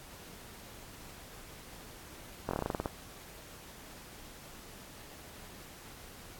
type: slowing click train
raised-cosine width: 1 ms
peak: -18 dBFS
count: 11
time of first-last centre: 2.49-2.859 s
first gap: 21 ms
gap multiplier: 1.12
effects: pink hiss -51 dBFS RMS until 6.39 s + AAC 64 kbps